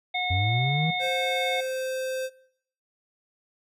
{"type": "harmonic tone", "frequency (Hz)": 727, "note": "F#5", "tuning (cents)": -31, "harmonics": [1, 3, 5], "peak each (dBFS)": [-29, -28, -31], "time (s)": [0.14, 1.61], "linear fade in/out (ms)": 10}
{"type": "linear sweep", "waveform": "triangle", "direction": "up", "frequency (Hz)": [87, 165.3], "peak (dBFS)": -21, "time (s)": [0.3, 0.91], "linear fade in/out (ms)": 10}
{"type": "tone with pitch glide", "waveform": "square", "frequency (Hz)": [523.3, 520.3], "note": ["C5", "C5"], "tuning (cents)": [0, -10], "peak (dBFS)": -29, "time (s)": [0.99, 2.3], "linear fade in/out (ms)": 50, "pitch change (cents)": -10, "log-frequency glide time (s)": [1.12, 1.82]}
{"effects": ["noise-tail reverb RT60 0.7 s tail -21 dB re dry", "resampled to 32000 Hz"]}